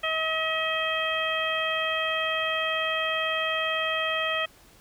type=harmonic tone; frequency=638 Hz; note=D#5; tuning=43 cents sharp; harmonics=1 / 2 / 3 / 4 / 5; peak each=-31 / -31 / -31 / -31 / -31 dBFS; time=0.03-4.46 s; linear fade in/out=10 ms; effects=pink hiss -55 dBFS RMS until 4.8 s